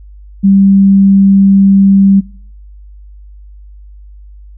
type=tone; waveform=sine; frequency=196 Hz; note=G3; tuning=in tune; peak=-3 dBFS; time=0.43-2.21 s; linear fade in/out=20 ms; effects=noise-tail reverb RT60 0.6 s tail -24 dB re dry + added 50 Hz sine -31 dBFS peak until 4.57 s